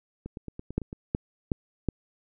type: two click trains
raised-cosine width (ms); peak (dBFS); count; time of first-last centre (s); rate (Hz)
3; -24 / -12; 7 / 4; 0.26-0.929 / 0.78-1.887; 8.97 / 2.71
effects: none